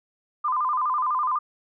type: tone with vibrato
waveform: sine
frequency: 1108.7 Hz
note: C#6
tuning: in tune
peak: -21 dBFS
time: 0.44-1.39 s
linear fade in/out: 10 ms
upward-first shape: square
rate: 12 Hz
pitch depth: 140 cents each way
effects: none